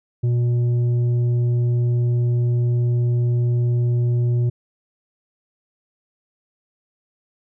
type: tone with tanh clipping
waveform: triangle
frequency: 120.6 Hz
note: B2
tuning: 41 cents flat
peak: -17 dBFS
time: 0.23-4.5 s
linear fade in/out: 10 ms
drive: 10 dB
effects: none